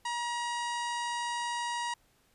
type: harmonic tone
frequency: 953 Hz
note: A#5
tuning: 38 cents sharp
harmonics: 1 / 2 / 3 / 4 / 5 / 6 / 7 / 8 / 9 / 10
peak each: -33 / -39 / -43 / -45 / -47 / -49 / -50 / -51 / -52 / -53 dBFS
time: 0.05-1.94 s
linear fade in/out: 5 ms
effects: pink hiss -68 dBFS RMS until 2.34 s + resampled to 32000 Hz